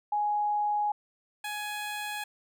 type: tone pair in turn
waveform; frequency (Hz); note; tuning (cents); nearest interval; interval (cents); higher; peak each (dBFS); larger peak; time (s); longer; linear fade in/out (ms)
sine / 15% pulse; 833 / 836.7; G#5 / G#5; +5 / +13; unison; 8; second; -25 / -27; first; 0.12-0.92 / 1.44-2.24; neither; 5
effects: none